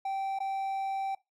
triangle tone with dropouts, 778 Hz, G5, 13 cents flat, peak -28 dBFS, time 0.05-1.15 s, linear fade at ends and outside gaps 5 ms, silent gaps 0.389-0.402 s, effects noise-tail reverb RT60 0.2 s tail -20 dB re dry

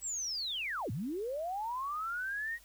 sine linear two-way sweep, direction down then up, 7900 to 93.3 to 1903 Hz, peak -34 dBFS, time 0.01-2.59 s, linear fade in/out 50 ms, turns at 0.91 s, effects added 50 Hz sine -62 dBFS peak until 2.64 s + white hiss -61 dBFS RMS until 2.64 s

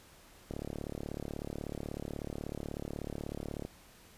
click train, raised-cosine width 2 ms, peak -25 dBFS, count 115, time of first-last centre 0.51-3.65 s, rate 36.3 Hz, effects pink hiss -58 dBFS RMS until 4.17 s + resampled to 32000 Hz

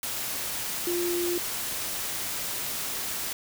sine tone in noise, 349.2 Hz, F4, in tune, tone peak -26 dBFS, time 0.87-1.38 s, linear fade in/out 2 ms, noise white, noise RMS -32 dBFS, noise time 0.03-3.33 s, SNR +3 dB, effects none

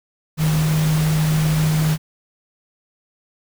sine tone in noise, 155.56 Hz, D#3, in tune, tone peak -15 dBFS, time 0.37-1.98 s, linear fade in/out 50 ms, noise pink, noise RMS -27 dBFS, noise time 0.37-1.98 s, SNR +9 dB, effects none

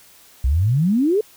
sine exponential sweep, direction up, 59.3 to 448.6 Hz, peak -14 dBFS, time 0.44-1.21 s, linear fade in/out 5 ms, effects white hiss -49 dBFS RMS until 1.36 s

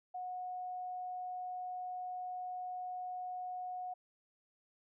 sine tone, 730 Hz, F#5, 24 cents flat, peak -39 dBFS, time 0.14-3.94 s, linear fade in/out 10 ms, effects none

